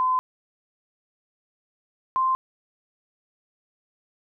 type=tone pair in turn; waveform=sine; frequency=1023 / 1044.5 Hz; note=C6 / C6; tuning=-39 / -3 cents; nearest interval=unison; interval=36 cents; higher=second; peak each=-19 / -19 dBFS; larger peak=neither; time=0-0.19 / 2.16-2.35 s; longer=neither; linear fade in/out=0 ms; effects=none

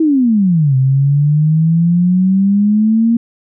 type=exponential two-way sweep; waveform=sine; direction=down then up; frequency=329.6 to 130 to 234.4 Hz; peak=-8 dBFS; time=0-3.17 s; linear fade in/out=5 ms; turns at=0.76 s; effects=none

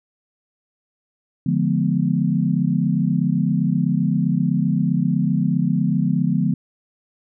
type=chord; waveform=sine; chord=D diminished seventh; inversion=none; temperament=equal with one note detuned; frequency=146.83 / 174.61 / 211.6 / 246.9 Hz; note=D3 / F3 / Ab3 / Cb4; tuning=0 / 0 / +33 / 0 cents; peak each=-22 / -20 / -23 / -23 dBFS; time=1.46-6.54 s; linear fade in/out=5 ms; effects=none

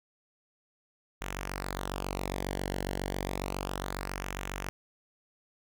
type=tone with flanger; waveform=sawtooth; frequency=47.32 Hz; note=F#1; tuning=40 cents sharp; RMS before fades=-36 dBFS; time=1.21-4.69 s; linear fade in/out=0 ms; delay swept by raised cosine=0.22 to 0.82 ms; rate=0.31 Hz; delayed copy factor=-0.7; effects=none

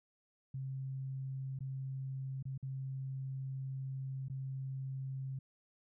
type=tone with dropouts; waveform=sine; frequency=133.5 Hz; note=C3; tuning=35 cents sharp; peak=-38 dBFS; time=0.54-5.39 s; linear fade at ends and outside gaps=5 ms; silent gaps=1.59-1.605 / 2.427-2.453 / 2.578-2.627 / 4.284-4.298 s; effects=none

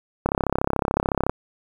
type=click train; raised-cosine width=1 ms; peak=-6 dBFS; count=36; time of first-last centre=0.26-1.296 s; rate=33.8 Hz; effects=7-bit

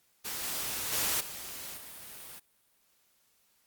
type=noise with level steps; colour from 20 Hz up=white; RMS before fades=-37 / -35 / -30 / -42 / -46 dBFS; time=0.24-2.4 s; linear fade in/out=20 ms; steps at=0.43 / 0.92 / 1.2 / 1.77 s; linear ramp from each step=10 ms; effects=white hiss -70 dBFS RMS until 3.66 s + Opus 48 kbps

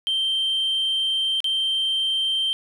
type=tone with dropouts; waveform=sine; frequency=3136 Hz; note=G7; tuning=in tune; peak=-18 dBFS; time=0.07-2.53 s; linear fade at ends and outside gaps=0 ms; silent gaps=1.404-1.443 s; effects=tanh soft clip ceiling -18 dBFS + 10-bit

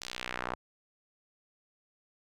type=tone with band-pass filter sweep; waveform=sawtooth; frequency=61.74 Hz; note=B1; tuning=in tune; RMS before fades=-39 dBFS; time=0.01-0.55 s; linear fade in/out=5 ms; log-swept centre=5300 to 970 Hz; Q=1.4; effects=none

